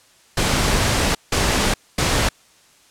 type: noise bursts at uneven times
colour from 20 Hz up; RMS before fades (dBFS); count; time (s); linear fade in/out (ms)
pink; -18; 3; 0.37-1.15 / 1.32-1.74 / 1.98-2.29; 5
effects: white hiss -53 dBFS RMS until 2.9 s + low-pass 9000 Hz 12 dB/octave